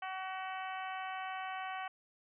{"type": "harmonic tone", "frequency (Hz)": 377.2, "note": "F#4", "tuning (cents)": 33, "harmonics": [2, 3, 4, 5, 6, 7, 8], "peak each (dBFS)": [-41, -45, -47, -49, -51, -52, -53], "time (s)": [0.02, 1.88], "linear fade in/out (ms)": 5, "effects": []}